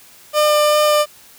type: tone with vibrato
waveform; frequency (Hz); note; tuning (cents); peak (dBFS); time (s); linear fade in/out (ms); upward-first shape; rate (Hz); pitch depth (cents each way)
30% pulse; 600; D5; +37; -9; 0.33-1.06; 50; sine; 2.6; 8
effects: white hiss -45 dBFS RMS until 1.38 s